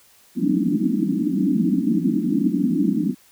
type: band-pass noise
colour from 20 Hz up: white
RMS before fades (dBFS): -20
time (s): 0.35-3.15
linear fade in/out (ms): 50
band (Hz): 170 to 320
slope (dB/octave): 96
effects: white hiss -54 dBFS RMS until 3.31 s